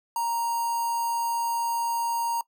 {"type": "tone with notch filter", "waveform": "square", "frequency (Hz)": 932.3, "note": "A#5", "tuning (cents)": 0, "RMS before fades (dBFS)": -27, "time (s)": [0.16, 2.41], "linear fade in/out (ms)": 2, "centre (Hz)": 3200, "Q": 0.87, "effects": ["noise-tail reverb RT60 0.1 s tail -21 dB re dry"]}